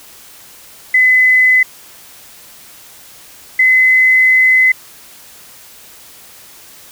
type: tone pair in turn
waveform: sine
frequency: 2020 / 2034 Hz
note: B6 / C7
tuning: +39 / -50 cents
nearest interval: unison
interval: 11 cents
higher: second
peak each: -6 dBFS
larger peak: neither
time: 0.94-1.63 / 3.59-4.72 s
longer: second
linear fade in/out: 5 ms
effects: white hiss -39 dBFS RMS until 6.91 s